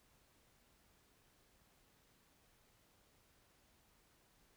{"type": "silence", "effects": ["pink hiss -72 dBFS RMS until 4.56 s"]}